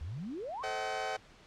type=exponential sweep; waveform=sine; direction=up; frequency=69 to 1141 Hz; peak=-37 dBFS; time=0.01-0.63 s; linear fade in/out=0 ms
type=chord; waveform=sawtooth; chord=A diminished seventh; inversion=none; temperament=just; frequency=440 / 528 / 633.6 / 760.3 Hz; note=A4 / C5 / Eb5 / Gb5; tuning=0 / +16 / +31 / +47 cents; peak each=-38 / -38 / -37 / -32 dBFS; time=0.63-1.17 s; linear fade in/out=10 ms
effects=pink hiss -58 dBFS RMS until 1.46 s + low-pass 5000 Hz 12 dB/octave